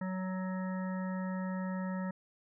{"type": "harmonic tone", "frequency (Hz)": 186.6, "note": "F#3", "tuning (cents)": 15, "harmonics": [1, 3, 5, 7, 9, 10], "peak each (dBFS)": [-34, -44, -46, -49, -53, -50], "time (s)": [0.01, 2.11], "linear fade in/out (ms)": 5, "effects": []}